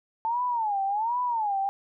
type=tone with vibrato; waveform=sine; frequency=879 Hz; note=A5; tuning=2 cents flat; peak=-24 dBFS; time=0.25-1.69 s; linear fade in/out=0 ms; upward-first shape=sine; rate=1.3 Hz; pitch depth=210 cents each way; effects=none